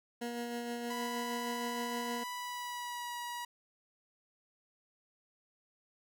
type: tone with tremolo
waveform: 20% pulse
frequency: 238 Hz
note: A#3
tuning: 36 cents sharp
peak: -31 dBFS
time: 0.21-2.24 s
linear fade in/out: 10 ms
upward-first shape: sine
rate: 6.4 Hz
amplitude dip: 30%
type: tone with pitch glide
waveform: sawtooth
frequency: 988 to 963.2 Hz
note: B5 to B5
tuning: 0 to -44 cents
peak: -35 dBFS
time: 0.9-3.45 s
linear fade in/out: 5 ms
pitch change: -44 cents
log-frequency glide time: 2.3-3.17 s
effects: none